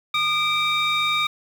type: tone cluster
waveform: sine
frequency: 1221 / 2334 / 3712 Hz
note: D#6 / D7 / A#7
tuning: -33 / -11 / -8 cents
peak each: -22 dBFS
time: 0.14-1.27 s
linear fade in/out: 5 ms
effects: tanh soft clip ceiling -14 dBFS + 7-bit